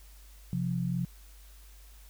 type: tone pair together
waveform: sine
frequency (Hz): 131.9 / 175.2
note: C3 / F3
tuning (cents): +14 / +6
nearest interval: perfect fourth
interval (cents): 492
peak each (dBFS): -32 / -30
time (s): 0.53-1.05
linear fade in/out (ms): 0
effects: added 50 Hz sine -50 dBFS peak until 2.09 s + white hiss -59 dBFS RMS until 2.09 s